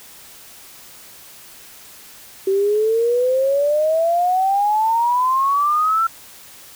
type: exponential sweep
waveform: sine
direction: up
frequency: 381.9 to 1359 Hz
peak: -14 dBFS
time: 2.47-6.07 s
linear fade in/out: 5 ms
effects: white hiss -42 dBFS RMS until 6.75 s